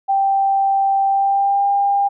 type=tone with pitch glide; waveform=sine; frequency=784 to 800.9 Hz; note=G5 to G5; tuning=0 to +37 cents; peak=-13 dBFS; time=0.08-2.09 s; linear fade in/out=20 ms; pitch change=+37 cents; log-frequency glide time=1.08-1.67 s; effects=none